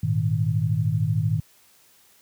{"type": "chord", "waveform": "sine", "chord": "Ab suspended second", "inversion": "none", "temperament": "equal with one note detuned", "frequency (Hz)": [103.53, 116.54, 155.56], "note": ["Ab2", "Bb2", "Eb3"], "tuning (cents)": [-5, 0, 0], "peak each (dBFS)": -24, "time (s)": [0.03, 1.4], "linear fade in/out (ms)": 5, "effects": ["white hiss -57 dBFS RMS until 2.21 s", "high-pass 60 Hz 12 dB/octave"]}